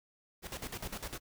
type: noise with tremolo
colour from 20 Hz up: pink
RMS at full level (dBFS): -40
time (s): 0.42-1.2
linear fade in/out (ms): 50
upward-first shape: square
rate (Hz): 9.9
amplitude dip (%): 75
effects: none